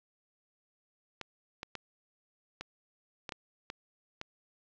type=clicks; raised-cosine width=0.2 ms; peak=-21 dBFS; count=8; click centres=1.213 / 1.631 / 1.753 / 2.61 / 3.292 / 3.322 / 3.701 / 4.214 s; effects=low-pass 5000 Hz 12 dB/octave + 10-bit